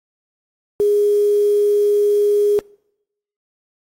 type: tone with quantisation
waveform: sine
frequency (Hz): 412.5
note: G#4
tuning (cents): -12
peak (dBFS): -12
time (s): 0.8-2.59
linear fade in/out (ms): 0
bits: 6
effects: noise-tail reverb RT60 0.8 s tail -25 dB re dry + AAC 48 kbps